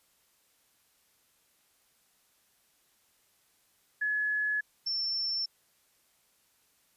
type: tone pair in turn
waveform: sine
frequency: 1701 / 5388 Hz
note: G#6 / E8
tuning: +41 / +37 cents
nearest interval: octave + minor sixth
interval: 1996 cents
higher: second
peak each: -27 / -29 dBFS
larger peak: first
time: 4.01-4.61 / 4.86-5.46 s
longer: neither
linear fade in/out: 10 ms
effects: white hiss -69 dBFS RMS until 6.96 s + resampled to 32000 Hz